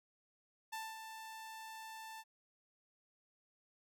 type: tone with ADSR envelope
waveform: sawtooth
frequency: 886 Hz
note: A5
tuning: 12 cents sharp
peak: -37 dBFS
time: 0.72-2.24 s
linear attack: 14 ms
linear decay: 220 ms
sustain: -7 dB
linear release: 43 ms
effects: none